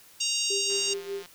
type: harmonic tone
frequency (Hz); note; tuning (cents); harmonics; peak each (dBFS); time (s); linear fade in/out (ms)
932.3; A#5; 0; 3 / 4 / 5 / 6 / 7 / 8 / 9; -31 / -35 / -32 / -33 / -32 / -39 / -35; 0.2-0.94; 10
type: tone with tremolo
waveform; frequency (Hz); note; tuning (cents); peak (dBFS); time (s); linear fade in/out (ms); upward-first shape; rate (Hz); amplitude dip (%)
sine; 396.9; G4; +22; -29; 0.5-1.23; 5; sine; 5.1; 75
type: click train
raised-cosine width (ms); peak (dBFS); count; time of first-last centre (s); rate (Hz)
0.2; -29; 100; 0.7-1.259; 177
effects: white hiss -54 dBFS RMS until 1.34 s